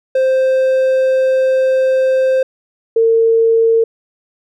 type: tone pair in turn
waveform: triangle / sine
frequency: 523.3 / 454.2 Hz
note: C5 / A#4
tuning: 0 / -45 cents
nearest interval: major second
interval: 245 cents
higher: first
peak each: -8 dBFS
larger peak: neither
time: 0.15-2.43 / 2.96-3.84 s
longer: first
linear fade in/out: 5 ms
effects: none